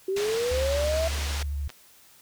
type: linear sweep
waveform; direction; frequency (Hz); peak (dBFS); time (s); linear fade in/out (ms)
sine; up; 374.1 to 663; -24; 0.08-1.08; 5
type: low-pass noise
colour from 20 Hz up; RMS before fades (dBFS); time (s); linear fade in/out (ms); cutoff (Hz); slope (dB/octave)
white; -35; 0.16-1.43; 5; 5400; 12
type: tone with vibrato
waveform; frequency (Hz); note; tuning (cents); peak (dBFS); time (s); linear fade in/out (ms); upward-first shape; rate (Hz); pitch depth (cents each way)
sine; 71.4; D2; -48; -27; 0.51-1.68; 5; square; 13; 27
type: clicks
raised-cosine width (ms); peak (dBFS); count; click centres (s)
0.2; -24; 2; 1.694 / 1.702
effects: white hiss -55 dBFS RMS until 2.21 s